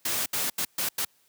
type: noise bursts at uneven times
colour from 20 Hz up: white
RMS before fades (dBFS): -28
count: 5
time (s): 0.05-0.26 / 0.33-0.5 / 0.58-0.65 / 0.78-0.89 / 0.98-1.05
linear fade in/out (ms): 5
effects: white hiss -65 dBFS RMS until 1.28 s + high-pass 100 Hz 12 dB/octave